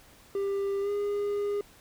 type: tone with pitch glide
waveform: triangle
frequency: 396.5 to 408.6 Hz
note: G4 to G#4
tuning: +20 to -28 cents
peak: -25 dBFS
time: 0.35-1.61 s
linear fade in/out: 2 ms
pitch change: +52 cents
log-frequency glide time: 0.81-0.9 s
effects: pink hiss -56 dBFS RMS until 1.8 s